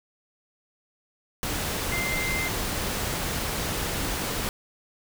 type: tone in noise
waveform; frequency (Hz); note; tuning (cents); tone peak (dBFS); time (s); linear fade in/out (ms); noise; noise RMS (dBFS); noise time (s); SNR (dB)
sine; 2086; C7; -6; -28; 1.92-2.48; 0; pink; -29; 1.43-4.49; -2
effects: none